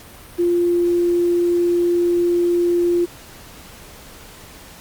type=tone with quantisation; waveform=sine; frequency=348.2 Hz; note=F4; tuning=5 cents flat; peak=-14 dBFS; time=0.38-3.06 s; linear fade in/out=20 ms; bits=7; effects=pink hiss -41 dBFS RMS until 4.8 s + Opus 48 kbps